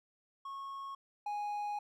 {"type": "tone pair in turn", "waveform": "triangle", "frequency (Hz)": [1096, 828.1], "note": ["C#6", "G#5"], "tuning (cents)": [-20, -5], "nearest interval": "perfect fourth", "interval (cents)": 485, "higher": "first", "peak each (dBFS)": [-39, -33], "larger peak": "second", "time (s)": [[0.45, 0.95], [1.26, 1.79]], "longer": "second", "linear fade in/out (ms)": 5, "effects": []}